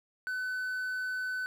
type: tone with quantisation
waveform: triangle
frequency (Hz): 1508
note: F#6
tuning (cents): +32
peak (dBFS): -30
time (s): 0.27-1.46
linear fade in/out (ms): 0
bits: 10
effects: none